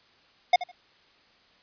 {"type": "tone with echo", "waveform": "square", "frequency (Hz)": 720, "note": "F#5", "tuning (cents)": -47, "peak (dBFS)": -15, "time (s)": [0.53, 0.56], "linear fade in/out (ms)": 5, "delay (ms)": 78, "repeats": 2, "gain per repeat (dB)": -15, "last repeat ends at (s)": 0.716, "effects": ["white hiss -60 dBFS RMS until 1.62 s", "resampled to 11025 Hz"]}